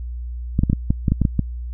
clicks, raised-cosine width 5 ms, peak -4 dBFS, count 10, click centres 0.591 / 0.635 / 0.699 / 0.731 / 0.905 / 1.082 / 1.12 / 1.217 / 1.252 / 1.393 s, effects added 60 Hz sine -26 dBFS peak until 1.73 s

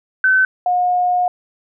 sine tone pair in turn, 1525 / 719.7 Hz, G6 / F#5, -48 / -48 cents, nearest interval octave + minor second, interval 1300 cents, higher first, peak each -10 / -13 dBFS, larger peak first, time 0.24-0.45 / 0.66-1.28 s, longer second, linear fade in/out 2 ms, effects none

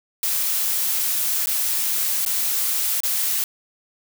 blue noise with dropouts, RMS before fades -22 dBFS, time 0.23-3.44 s, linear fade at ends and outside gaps 1 ms, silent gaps 1.459-1.47 / 2.251-2.262 / 3.004-3.034 s, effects none

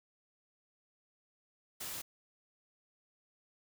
white noise, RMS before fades -42 dBFS, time 1.8-2.02 s, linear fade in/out 10 ms, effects none

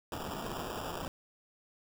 white noise with sample-and-hold, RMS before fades -39 dBFS, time 0.12-1.08 s, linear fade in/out 2 ms, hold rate 2100 Hz, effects none

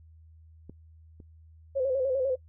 clicks, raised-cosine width 3 ms, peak -30 / -36 dBFS, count 2, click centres 0.696 / 1.202 s
sine tone with vibrato, 528 Hz, C5, 16 cents sharp, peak -24 dBFS, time 1.75-2.36 s, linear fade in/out 20 ms, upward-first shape square, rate 10 Hz, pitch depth 63 cents each way
effects noise-tail reverb RT60 0.1 s tail -22 dB re dry + added 80 Hz sine -51 dBFS peak until 2.48 s

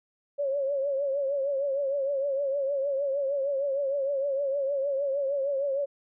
sine tone with vibrato, 554.4 Hz, C#5, in tune, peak -25 dBFS, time 0.38-5.86 s, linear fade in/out 20 ms, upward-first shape triangle, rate 6.5 Hz, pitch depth 84 cents each way, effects none

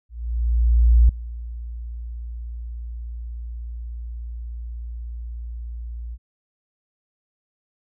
sine tone with ADSR envelope, 58.27 Hz, A#1, in tune, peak -9 dBFS, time 0.09-6.18 s, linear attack 1000 ms, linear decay 4 ms, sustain -20 dB, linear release 47 ms, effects none

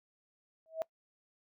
sine tone with exponential growth, 645 Hz, E5, 38 cents flat, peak -28 dBFS, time 0.66-0.82 s, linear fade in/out 0 ms, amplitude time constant 34 ms, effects noise-tail reverb RT60 0.1 s tail -22 dB re dry

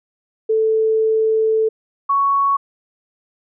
sine tone pair in turn, 440.5 / 1113.2 Hz, A4 / C#6, +2 / +7 cents, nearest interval octave + major third, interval 1605 cents, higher second, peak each -13 dBFS, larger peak neither, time 0.49-1.69 / 2.09-2.57 s, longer first, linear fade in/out 10 ms, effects none

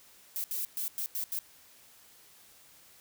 violet noise bursts at uneven times, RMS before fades -34 dBFS, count 6, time 0.36-0.44 / 0.51-0.65 / 0.77-0.88 / 0.98-1.06 / 1.15-1.24 / 1.32-1.39 s, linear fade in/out 0 ms, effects white hiss -58 dBFS RMS until 3 s

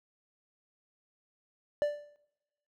triangle tone with exponential decay, 587.3 Hz, D5, in tune, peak -21 dBFS, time 1.82-2.16 s, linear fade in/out 0 ms, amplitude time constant 73 ms, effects noise-tail reverb RT60 0.9 s tail -22 dB re dry

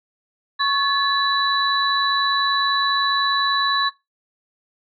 sine tone cluster, 1104 / 1719 / 3955 Hz, C#6 / A6 / B7, -7 / -41 / +2 cents, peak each -21 dBFS, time 0.59-3.9 s, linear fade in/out 20 ms, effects noise-tail reverb RT60 0.2 s tail -17 dB re dry

